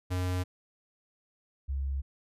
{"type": "tone pair in turn", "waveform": ["square", "sine"], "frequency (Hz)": [91, 68.17], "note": ["F#2", "C#2"], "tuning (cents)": [-28, -28], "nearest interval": "perfect fourth", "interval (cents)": 500, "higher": "first", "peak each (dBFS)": [-29, -29], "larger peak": "neither", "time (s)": [[0.1, 0.44], [1.68, 2.02]], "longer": "neither", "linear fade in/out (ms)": 20, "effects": ["resampled to 32000 Hz"]}